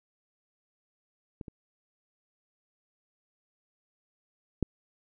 clicks, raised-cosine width 3 ms, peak -26 / -29 / -13 dBFS, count 3, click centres 1.412 / 1.482 / 4.627 s, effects none

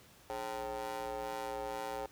25% pulse ring-modulated tone, 120.2 Hz, B2, 46 cents flat, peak -31 dBFS, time 0.3-2.06 s, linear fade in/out 0 ms, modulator 660 Hz, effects pink hiss -60 dBFS RMS until 2.11 s + high-pass 60 Hz 12 dB/octave

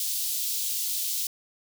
white high-pass noise, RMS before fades -29 dBFS, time 0-1.27 s, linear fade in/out 2 ms, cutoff 3400 Hz, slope 24 dB/octave, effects none

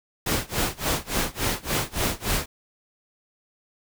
pink noise with tremolo, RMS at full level -23 dBFS, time 0.26-2.46 s, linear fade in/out 5 ms, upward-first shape sine, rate 3.5 Hz, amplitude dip 95%, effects none

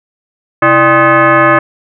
sine tone with frequency modulation, 330 Hz, E4, 2 cents sharp, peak -4 dBFS, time 0.62-1.59 s, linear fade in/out 5 ms, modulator 462 Hz, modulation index 3.4, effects none

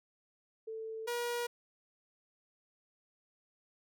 sine / sawtooth tone pair in turn, 443.7 / 478.9 Hz, A4 / A#4, +14 / +47 cents, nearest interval minor second, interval 133 cents, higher second, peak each -39 / -30 dBFS, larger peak second, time 0.67-1.07 / 1.07-1.47 s, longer neither, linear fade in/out 10 ms, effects none

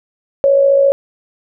sine tone with amplitude modulation, 554.4 Hz, C#5, in tune, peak -5 dBFS, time 0.44-0.92 s, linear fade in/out 0 ms, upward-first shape sine, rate 54.5 Hz, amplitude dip 50%, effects none

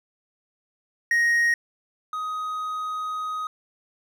triangle tone pair in turn, 1874 / 1254.3 Hz, A#6 / D#6, +9 / +14 cents, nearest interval perfect fifth, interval 695 cents, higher first, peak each -16 / -25 dBFS, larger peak first, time 1.11-1.54 / 2.13-3.47 s, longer second, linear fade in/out 2 ms, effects none

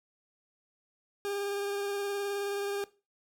40% pulse tone with vibrato, 402.4 Hz, G4, 45 cents sharp, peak -31 dBFS, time 1.25-2.84 s, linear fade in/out 0 ms, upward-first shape sine, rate 19 Hz, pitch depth 18 cents each way, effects noise-tail reverb RT60 0.3 s tail -18 dB re dry

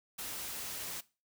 white noise, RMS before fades -41 dBFS, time 0.18-1.01 s, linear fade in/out 10 ms, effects noise-tail reverb RT60 0.3 s tail -19 dB re dry

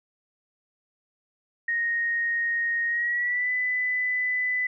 sine tone with pitch glide, 1865 to 1998.9 Hz, A#6 to B6, 0 to +20 cents, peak -23 dBFS, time 1.68-4.67 s, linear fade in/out 5 ms, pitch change +120 cents, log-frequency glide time 2.87-3.51 s, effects none

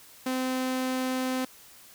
sawtooth tone, 257.8 Hz, C4, 26 cents flat, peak -23 dBFS, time 0.26-1.45 s, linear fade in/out 5 ms, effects white hiss -52 dBFS RMS until 1.94 s

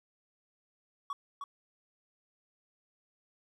triangle tone with echo, 1125 Hz, C#6, 25 cents sharp, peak -32 dBFS, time 1.1-1.13 s, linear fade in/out 2 ms, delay 310 ms, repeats 1, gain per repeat -4 dB, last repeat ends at 1.44 s, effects none

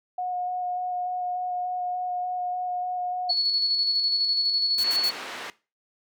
sine tone with vibrato, 724 Hz, F#5, 38 cents flat, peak -26 dBFS, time 0.18-3.31 s, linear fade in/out 5 ms, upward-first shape square, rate 3.4 Hz, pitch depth 8 cents each way
sine tone with tremolo, 4397 Hz, C#8, 15 cents flat, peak -20 dBFS, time 3.29-5.11 s, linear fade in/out 10 ms, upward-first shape square, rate 12 Hz, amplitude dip 30%
white noise bursts, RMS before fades -35 dBFS, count 3, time 4.78-5.093 s, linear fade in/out 2 ms, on 57 ms, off 71 ms
white band-pass noise, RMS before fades -37 dBFS, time 4.84-5.5 s, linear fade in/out 0 ms, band 290 to 2700 Hz, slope 12 dB/octave
effects noise-tail reverb RT60 0.3 s tail -19 dB re dry

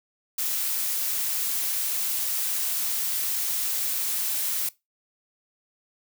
blue noise, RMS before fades -27 dBFS, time 0.38-4.69 s, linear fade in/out 5 ms, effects noise-tail reverb RT60 0.2 s tail -20 dB re dry

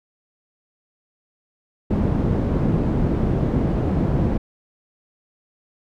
white low-pass noise, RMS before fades -20 dBFS, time 1.9-4.38 s, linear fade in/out 10 ms, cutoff 250 Hz, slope 12 dB/octave, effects none

